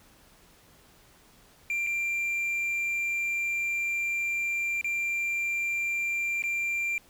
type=tone with dropouts; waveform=triangle; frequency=2372 Hz; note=D7; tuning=17 cents sharp; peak=-25 dBFS; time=1.7-6.98 s; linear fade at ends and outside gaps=1 ms; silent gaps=1.866-1.87 / 4.812-4.844 / 6.422-6.438 s; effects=pink hiss -58 dBFS RMS until 7.09 s